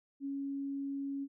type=tone; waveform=sine; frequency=277.2 Hz; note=C#4; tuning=in tune; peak=-35 dBFS; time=0.2-1.28 s; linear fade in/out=50 ms; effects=none